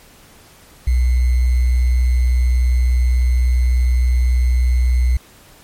sine tone with sample-and-hold, 61.74 Hz, B1, in tune, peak -11 dBFS, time 0.87-5.17 s, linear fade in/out 5 ms, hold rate 2100 Hz, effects pink hiss -46 dBFS RMS until 5.63 s + MP3 64 kbps

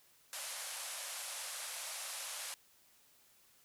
white band-pass noise, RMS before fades -44 dBFS, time 0.33-2.54 s, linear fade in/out 0 ms, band 510 to 12000 Hz, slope 96 dB/octave, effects white hiss -67 dBFS RMS until 3.64 s

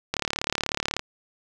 click train, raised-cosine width 0.2 ms, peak -7 dBFS, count 32, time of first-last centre 0.14-0.994 s, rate 36.3 Hz, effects none

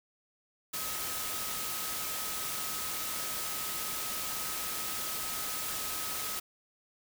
sine tone in noise, 1272 Hz, D#6, 38 cents sharp, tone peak -45 dBFS, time 0.73-6.4 s, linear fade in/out 10 ms, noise white, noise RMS -36 dBFS, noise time 0.73-6.4 s, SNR -12 dB, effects none

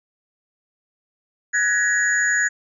sine tone cluster, 1485 / 1674 / 1894 / 6840 Hz, F#6 / G#6 / A#6 / A8, +6 / +13 / +27 / -50 cents, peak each -28 / -19 / -22 / -25 dBFS, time 1.53-2.49 s, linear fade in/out 20 ms, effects none

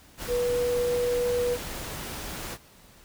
sine tone in noise, 487.2 Hz, B4, 24 cents flat, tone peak -23 dBFS, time 0.27-1.58 s, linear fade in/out 50 ms, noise pink, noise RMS -36 dBFS, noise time 0.17-2.58 s, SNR +10 dB, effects pink hiss -54 dBFS RMS until 3.04 s

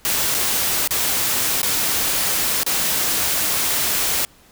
white noise with dropouts, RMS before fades -20 dBFS, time 0.05-4.25 s, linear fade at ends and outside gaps 0 ms, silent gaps 0.343-0.348 / 0.875-0.908 / 1.617-1.63 / 2.633-2.664 s, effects pink hiss -51 dBFS RMS until 4.51 s

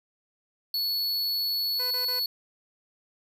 square tone, 4408 Hz, C#8, 11 cents flat, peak -26 dBFS, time 0.74-2.26 s, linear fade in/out 2 ms
15% pulse tone bursts, 500 Hz, B4, 21 cents sharp, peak -30 dBFS, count 3, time 1.79-2.198 s, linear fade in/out 10 ms, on 120 ms, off 24 ms
effects none

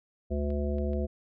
harmonic tone, 72.5 Hz, D2, 22 cents flat, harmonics 1 / 3 / 5 / 7 / 9, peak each -29 / -34 / -36 / -37 / -39 dBFS, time 0.3-1.07 s, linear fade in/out 20 ms
clicks, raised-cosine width 0.3 ms, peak -38 dBFS, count 3, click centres 0.504 / 0.784 / 0.933 s
effects none

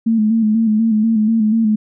sine tone with vibrato, 220.2 Hz, A3, 2 cents sharp, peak -11 dBFS, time 0.06-1.76 s, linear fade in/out 10 ms, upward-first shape square, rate 4.1 Hz, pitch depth 48 cents each way, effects none

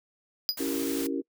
square tone with exponential decay, 4929 Hz, D#8, 17 cents flat, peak -20 dBFS, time 0.49-0.58 s, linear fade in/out 0 ms, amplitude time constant 19 ms
white noise, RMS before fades -37 dBFS, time 0.57-1.07 s, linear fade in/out 5 ms
sine chord, C# diminished seventh, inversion none, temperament equal with one note detuned, 277.2 / 329.6 / 387.5 / 466.2 Hz, C#4 / E4 / G4 / Bb4, 0 / 0 / -20 / 0 cents, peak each -30 / -33 / -35 / -36 dBFS, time 0.59-1.22 s, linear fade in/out 20 ms
effects noise-tail reverb RT60 0.1 s tail -23 dB re dry

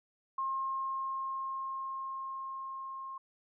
sine tone with level ramp, 1069 Hz, C6, 37 cents sharp, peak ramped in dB -31 to -40 dBFS, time 0.38-3.18 s, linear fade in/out 5 ms, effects none

